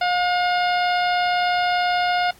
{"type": "harmonic tone with a mistuned harmonic", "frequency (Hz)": 713, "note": "F5", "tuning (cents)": 36, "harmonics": [1, 2, 3, 4, 5, 6, 7], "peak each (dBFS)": [-19, -25, -29, -31, -33, -35, -36], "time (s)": [0.01, 2.31], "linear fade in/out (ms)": 5, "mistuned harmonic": 2, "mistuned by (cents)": 20, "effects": ["pink hiss -51 dBFS RMS until 2.39 s", "AAC 64 kbps"]}